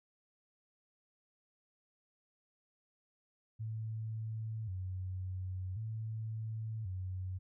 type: tone with vibrato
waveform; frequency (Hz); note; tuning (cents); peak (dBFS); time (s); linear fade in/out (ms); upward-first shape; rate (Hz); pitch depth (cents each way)
sine; 101.3; G#2; -43; -37; 3.59-7.39; 20; square; 0.46; 150
effects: none

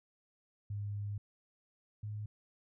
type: tone pair in turn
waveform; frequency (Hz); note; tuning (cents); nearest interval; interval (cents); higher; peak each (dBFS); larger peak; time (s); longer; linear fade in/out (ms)
sine; 102.4 / 105.46; G#2 / G#2; -24 / +27; minor second; 51; second; -36 / -38; first; 0.7-1.18 / 2.03-2.26; first; 5
effects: none

